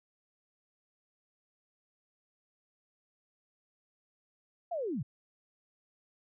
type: linear sweep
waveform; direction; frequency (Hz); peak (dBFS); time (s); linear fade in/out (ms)
sine; down; 725 to 103.6; -32; 4.71-5.03; 10
effects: none